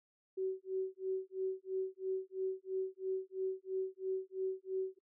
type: tone with tremolo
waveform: sine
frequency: 378.6 Hz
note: F#4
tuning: 40 cents sharp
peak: -32 dBFS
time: 0.37-4.99 s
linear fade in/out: 10 ms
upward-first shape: sine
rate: 3 Hz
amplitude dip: 100%
effects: noise-tail reverb RT60 0.1 s tail -24 dB re dry